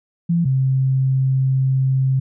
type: tone pair in turn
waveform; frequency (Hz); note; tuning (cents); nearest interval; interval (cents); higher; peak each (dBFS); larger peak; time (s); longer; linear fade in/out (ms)
sine; 170 / 132.56; F3 / C3; -46 / +23; major third; 431; first; -14; neither; 0.29-0.45 / 0.45-2.2; second; 10
effects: none